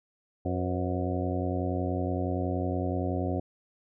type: harmonic tone with a mistuned harmonic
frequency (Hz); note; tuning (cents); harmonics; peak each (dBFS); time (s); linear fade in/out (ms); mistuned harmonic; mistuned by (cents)
90.7; F#2; -34; 1 / 2 / 3 / 4 / 5 / 6 / 7 / 8; -31 / -36 / -33 / -36 / -40 / -38 / -39 / -38; 0.45-3.4; 5; 5; +92
effects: none